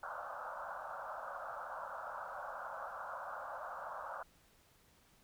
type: band-pass noise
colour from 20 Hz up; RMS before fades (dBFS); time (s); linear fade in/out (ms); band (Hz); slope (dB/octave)
white; -45; 0.03-4.23; 2; 530 to 1500; 96
effects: pink hiss -68 dBFS RMS until 5.23 s